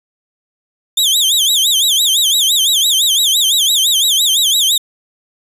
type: tone with vibrato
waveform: sawtooth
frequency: 3466 Hz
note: A7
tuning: 27 cents flat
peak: -7 dBFS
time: 0.97-4.78 s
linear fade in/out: 5 ms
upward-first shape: sine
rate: 5.9 Hz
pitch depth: 210 cents each way
effects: resampled to 32000 Hz